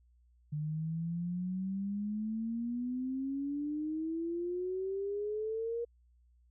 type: exponential sweep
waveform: sine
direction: up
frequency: 148.5 to 474.4 Hz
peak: -33 dBFS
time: 0.52-5.85 s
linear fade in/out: 10 ms
effects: added 60 Hz sine -63 dBFS peak until 6.5 s